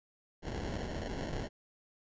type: noise with sample-and-hold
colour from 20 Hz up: pink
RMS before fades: -38 dBFS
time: 0.42-1.49 s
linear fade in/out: 50 ms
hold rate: 1225 Hz
effects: resampled to 16000 Hz